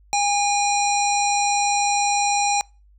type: harmonic tone with a mistuned harmonic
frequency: 814 Hz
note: G#5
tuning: 35 cents flat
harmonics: 1 / 3 / 5 / 7 / 9 / 10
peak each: -19 / -26 / -29 / -27 / -29 / -35 dBFS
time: 0.13-2.61 s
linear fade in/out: 0 ms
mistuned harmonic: 10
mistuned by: +66 cents
effects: noise-tail reverb RT60 0.3 s tail -25 dB re dry + added 50 Hz sine -50 dBFS peak until 2.98 s